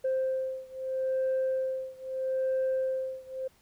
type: beating tone pair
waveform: sine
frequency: 523.3 / 524.08 Hz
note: C5 / C5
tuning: 0 / +3 cents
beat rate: 0.78 Hz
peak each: -29 / -30 dBFS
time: 0.04-3.48 s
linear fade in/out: 10 ms
effects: tanh soft clip ceiling -23 dBFS + pink hiss -64 dBFS RMS until 3.61 s